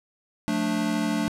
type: chord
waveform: square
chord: D minor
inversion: first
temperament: equal with one note detuned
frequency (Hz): 178.7 / 220 / 293.7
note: F3 / A3 / D4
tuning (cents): +40 / 0 / 0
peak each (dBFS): -32 / -27 / -28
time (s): 0.48-1.28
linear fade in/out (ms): 0
effects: low-pass 11000 Hz 12 dB/octave